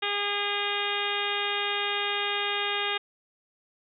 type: harmonic tone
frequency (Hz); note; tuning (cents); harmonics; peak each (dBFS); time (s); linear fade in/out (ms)
407.7; G#4; -32; 1 / 2 / 3 / 4 / 5 / 6 / 7 / 8 / 9; -35 / -35 / -35 / -35 / -35 / -35 / -35 / -35 / -35; 0.02-2.98; 10
effects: none